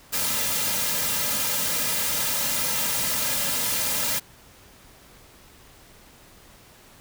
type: noise with comb filter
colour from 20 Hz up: white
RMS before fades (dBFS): -25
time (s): 0.12-4.2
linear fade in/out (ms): 20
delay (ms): 2.7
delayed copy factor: -0.75
effects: pink hiss -51 dBFS RMS until 7 s